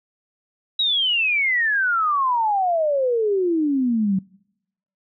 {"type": "exponential sweep", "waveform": "sine", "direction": "down", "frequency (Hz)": [3892, 185], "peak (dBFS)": -17, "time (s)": [0.79, 4.19], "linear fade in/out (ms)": 5, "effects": ["noise-tail reverb RT60 0.8 s tail -25 dB re dry"]}